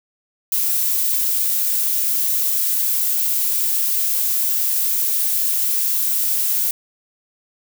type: noise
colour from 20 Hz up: violet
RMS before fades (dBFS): -19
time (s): 0.52-6.71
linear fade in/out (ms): 2
effects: none

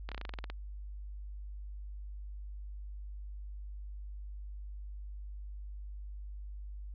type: slowing click train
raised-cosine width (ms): 0.3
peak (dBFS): -25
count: 11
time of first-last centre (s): 0.09-0.5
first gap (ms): 27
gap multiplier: 1.09
effects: added 50 Hz sine -41 dBFS peak until 6.94 s + resampled to 11025 Hz

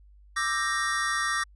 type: chord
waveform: square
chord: E half-diminished seventh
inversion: third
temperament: equal with one note detuned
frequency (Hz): 1174.7 / 1318.5 / 1578.9 / 1864.7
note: D6 / E6 / G6 / Bb6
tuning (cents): 0 / 0 / +12 / 0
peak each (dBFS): -31 / -35 / -35 / -29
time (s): 0.36-1.44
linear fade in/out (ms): 10
effects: added 50 Hz sine -51 dBFS peak until 1.55 s + resampled to 24000 Hz

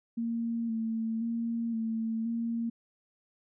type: tone with vibrato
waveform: sine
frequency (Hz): 227.9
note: A#3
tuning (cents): -39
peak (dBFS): -29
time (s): 0.17-2.7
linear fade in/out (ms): 10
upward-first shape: square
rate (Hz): 0.96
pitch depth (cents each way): 26
effects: none

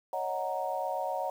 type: chord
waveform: sine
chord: D# minor seventh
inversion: third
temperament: equal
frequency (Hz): 554.4 / 622.3 / 740 / 932.3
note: C#5 / D#5 / F#5 / A#5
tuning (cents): 0 / 0 / 0 / 0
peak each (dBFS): -36 / -37 / -34 / -36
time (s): 0.13-1.3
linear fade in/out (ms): 2
effects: 9-bit

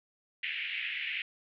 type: band-pass noise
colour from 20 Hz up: white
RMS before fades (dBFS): -36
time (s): 0.43-1.22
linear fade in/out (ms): 2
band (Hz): 1900 to 2900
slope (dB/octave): 48
effects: none

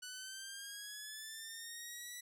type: linear sweep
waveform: 10% pulse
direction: up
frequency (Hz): 1480 to 1964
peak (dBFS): -37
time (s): 0.02-2.21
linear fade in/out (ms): 10
effects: none

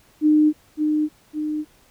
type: tone with echo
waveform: sine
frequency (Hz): 304.3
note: D#4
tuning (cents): -38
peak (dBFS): -12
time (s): 0.21-0.53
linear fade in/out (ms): 50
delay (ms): 560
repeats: 2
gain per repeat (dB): -5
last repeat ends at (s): 1.65
effects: pink hiss -56 dBFS RMS until 1.9 s

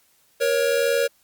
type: tone pair together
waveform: square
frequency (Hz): 473.2 / 554.4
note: A#4 / C#5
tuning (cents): +26 / 0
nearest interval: minor third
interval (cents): 274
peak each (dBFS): -22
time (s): 0.4-1.08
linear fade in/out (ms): 20
effects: white hiss -61 dBFS RMS until 1.23 s + Opus 48 kbps

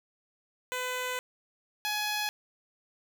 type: tone pair in turn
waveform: 10% pulse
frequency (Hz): 503 / 840.6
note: B4 / G#5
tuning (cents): +32 / +21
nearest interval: major sixth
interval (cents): 889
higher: second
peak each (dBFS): -23 / -21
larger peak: second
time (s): 0.72-1.19 / 1.85-2.29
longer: first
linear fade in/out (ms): 0
effects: none

